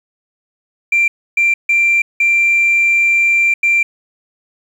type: tone bursts at uneven times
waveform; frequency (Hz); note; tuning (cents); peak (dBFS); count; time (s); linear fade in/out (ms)
sine; 2363; D7; +10; -8; 5; 0.92-1.08 / 1.37-1.54 / 1.69-2.02 / 2.2-3.54 / 3.63-3.83; 5
effects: tanh soft clip ceiling -6 dBFS + 7-bit